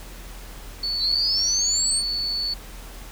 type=tone; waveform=sine; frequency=4453 Hz; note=C#8; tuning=7 cents sharp; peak=-23 dBFS; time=0.83-2.54 s; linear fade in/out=5 ms
type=exponential sweep; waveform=sine; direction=up; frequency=3977 to 8890 Hz; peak=-21 dBFS; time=0.99-2.03 s; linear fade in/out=50 ms
effects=added 42 Hz sine -38 dBFS peak until 3.11 s + pink hiss -43 dBFS RMS until 3.11 s